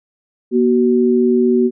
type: tone pair together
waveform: sine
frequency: 240 / 375.6 Hz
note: B3 / F#4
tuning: -49 / +26 cents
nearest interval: minor sixth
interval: 775 cents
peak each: -13 dBFS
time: 0.51-1.71 s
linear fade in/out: 50 ms
effects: none